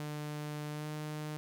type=tone with pitch glide; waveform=sawtooth; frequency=149.6 to 152.04 Hz; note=D3 to D#3; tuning=+32 to -40 cents; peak=-34 dBFS; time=0-1.37 s; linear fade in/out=0 ms; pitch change=+28 cents; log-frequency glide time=0.72-0.87 s; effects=none